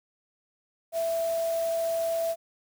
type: tone in noise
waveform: sine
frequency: 663 Hz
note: E5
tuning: 10 cents sharp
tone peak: -25 dBFS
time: 0.92-2.36 s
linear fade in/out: 50 ms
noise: white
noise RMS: -42 dBFS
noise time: 0.92-2.36 s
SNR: +14 dB
effects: none